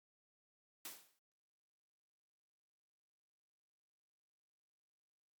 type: noise with exponential decay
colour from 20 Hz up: white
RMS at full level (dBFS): -45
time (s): 0.85-1.19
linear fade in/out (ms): 2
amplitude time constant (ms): 73
effects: high-pass 200 Hz 12 dB/octave + Opus 48 kbps